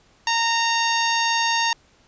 harmonic tone, 922 Hz, A#5, 19 cents flat, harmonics 1 / 2 / 3 / 4 / 5 / 6 / 7, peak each -22 / -25 / -27 / -28 / -29 / -30 / -30 dBFS, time 0.27-1.73 s, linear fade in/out 2 ms, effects pink hiss -57 dBFS RMS until 2.07 s + resampled to 16000 Hz

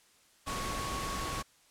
sine tone in noise, 1108.7 Hz, C#6, in tune, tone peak -38 dBFS, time 0.46-1.43 s, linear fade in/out 20 ms, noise pink, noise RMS -37 dBFS, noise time 0.46-1.43 s, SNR -4 dB, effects white hiss -64 dBFS RMS until 1.7 s + low-pass 10000 Hz 12 dB/octave

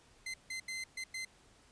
sawtooth tone bursts at uneven times, 2068 Hz, C7, 21 cents flat, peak -35 dBFS, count 5, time 0.26-0.34 / 0.5-0.6 / 0.68-0.84 / 0.97-1.04 / 1.14-1.25 s, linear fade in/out 5 ms, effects pink hiss -64 dBFS RMS until 1.71 s + resampled to 22050 Hz

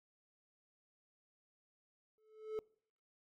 triangle tone with exponential growth, 434.3 Hz, A4, 23 cents flat, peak -33 dBFS, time 2.18-2.59 s, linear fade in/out 0 ms, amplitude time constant 88 ms, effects noise-tail reverb RT60 0.6 s tail -25 dB re dry

